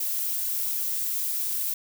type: noise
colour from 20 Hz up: violet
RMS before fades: -28 dBFS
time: 0-1.74 s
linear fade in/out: 5 ms
effects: none